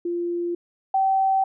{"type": "tone pair in turn", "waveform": "sine", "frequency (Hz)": [346.3, 770.9], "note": ["F4", "G5"], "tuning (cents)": [-15, -29], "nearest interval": "octave + major second", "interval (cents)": 1386, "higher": "second", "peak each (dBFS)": [-23, -17], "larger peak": "second", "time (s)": [[0.05, 0.55], [0.94, 1.44]], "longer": "neither", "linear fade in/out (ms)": 5, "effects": []}